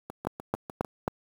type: two click trains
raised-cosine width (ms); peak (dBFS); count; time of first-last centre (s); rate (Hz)
1; -23 / -12; 6 / 4; 0.1-0.847 / 0.27-1.079; 6.69 / 3.71
effects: high-pass 80 Hz 12 dB/octave + 7-bit